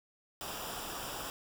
pink noise with comb filter, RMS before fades -41 dBFS, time 0.41-1.3 s, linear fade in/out 0 ms, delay 0.47 ms, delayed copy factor -0.65, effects none

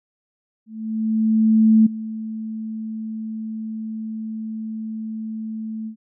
sine tone with ADSR envelope, 220 Hz, A3, in tune, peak -9 dBFS, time 0.66-5.96 s, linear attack 1200 ms, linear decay 9 ms, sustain -17 dB, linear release 92 ms, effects none

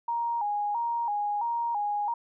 sine tone with vibrato, 880 Hz, A5, in tune, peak -26 dBFS, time 0.08-2.14 s, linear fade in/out 5 ms, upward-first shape square, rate 1.5 Hz, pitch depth 110 cents each way, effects none

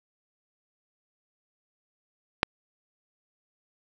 click, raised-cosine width 0.3 ms, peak -3 dBFS, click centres 2.431 s, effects none

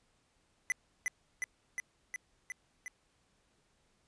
square tone with echo, 2006 Hz, B6, 26 cents sharp, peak -29 dBFS, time 0.7-0.72 s, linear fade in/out 0 ms, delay 360 ms, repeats 6, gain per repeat -2 dB, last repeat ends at 2.88 s, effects pink hiss -73 dBFS RMS until 4.07 s + resampled to 22050 Hz

